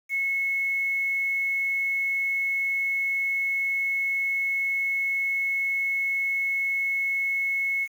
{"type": "tone with quantisation", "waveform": "sine", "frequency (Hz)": 2189, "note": "C#7", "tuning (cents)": -22, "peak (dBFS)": -23, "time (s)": [0.09, 7.88], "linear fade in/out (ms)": 50, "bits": 8, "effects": []}